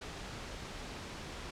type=noise; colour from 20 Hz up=pink; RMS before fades=-44 dBFS; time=0.01-1.51 s; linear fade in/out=10 ms; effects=low-pass 6000 Hz 12 dB/octave